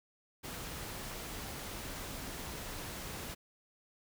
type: tone in noise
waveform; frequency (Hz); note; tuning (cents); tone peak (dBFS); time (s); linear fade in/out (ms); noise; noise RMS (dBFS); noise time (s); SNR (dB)
sine; 268.3; C4; +44; -52; 2.09-2.31; 20; pink; -43; 0.43-3.35; -12
effects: none